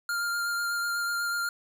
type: tone with vibrato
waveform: square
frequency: 1400 Hz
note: F6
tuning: 4 cents sharp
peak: -28 dBFS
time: 0.09-1.49 s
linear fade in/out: 2 ms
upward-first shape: sine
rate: 8.1 Hz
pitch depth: 14 cents each way
effects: none